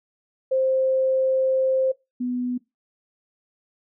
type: tone pair in turn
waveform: sine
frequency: 525 / 247.8 Hz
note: C5 / B3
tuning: +6 / +6 cents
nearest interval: octave + minor second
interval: 1300 cents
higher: first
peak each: -18 / -23 dBFS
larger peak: first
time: 0.51-1.92 / 2.2-2.58 s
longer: first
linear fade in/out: 10 ms
effects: noise-tail reverb RT60 0.2 s tail -20 dB re dry